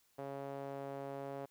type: tone with band-pass filter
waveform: sawtooth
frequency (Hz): 138.4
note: C#3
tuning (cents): -2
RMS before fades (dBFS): -44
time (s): 0.18-1.46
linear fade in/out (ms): 10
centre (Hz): 590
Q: 1.8
effects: white hiss -73 dBFS RMS until 1.5 s